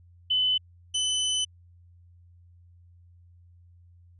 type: tone pair in turn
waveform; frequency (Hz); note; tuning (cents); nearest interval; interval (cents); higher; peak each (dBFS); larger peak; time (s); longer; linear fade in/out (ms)
sine / sawtooth; 3018 / 3018; F#7 / F#7; +34 / +34; unison; 0; neither; -21; neither; 0.3-0.58 / 0.94-1.45; second; 10
effects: added 87 Hz sine -52 dBFS peak until 4.19 s + resampled to 24000 Hz